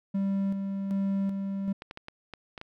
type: tone with tremolo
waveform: triangle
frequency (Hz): 196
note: G3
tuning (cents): 0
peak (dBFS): -23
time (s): 0.14-1.73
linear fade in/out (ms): 10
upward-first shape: square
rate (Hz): 1.3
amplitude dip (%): 40
type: clicks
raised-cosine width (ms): 0.3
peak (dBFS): -24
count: 7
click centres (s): 1.821 / 1.911 / 1.974 / 2.084 / 2.337 / 2.578 / 2.614
effects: none